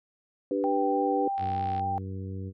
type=chord; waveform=sine; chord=G major; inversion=second; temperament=equal; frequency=293.7 / 392 / 493.9 Hz; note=D4 / G4 / B4; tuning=0 / 0 / 0 cents; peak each=-29 / -30 / -29 dBFS; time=0.51-1.28 s; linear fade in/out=2 ms
type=tone with vibrato; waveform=sine; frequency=784 Hz; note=G5; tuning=in tune; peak=-27 dBFS; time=0.64-1.98 s; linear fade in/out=0 ms; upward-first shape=sine; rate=3.4 Hz; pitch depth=10 cents each way
type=click train; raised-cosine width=0.3 ms; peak=-29 dBFS; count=28; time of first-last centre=1.38-1.795 s; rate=65 Hz
type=harmonic tone; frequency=95.5 Hz; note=G2; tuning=45 cents flat; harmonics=1 / 2 / 3 / 4 / 5; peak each=-34 / -40 / -44 / -46 / -48 dBFS; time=1.38-2.53 s; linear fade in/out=50 ms
effects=none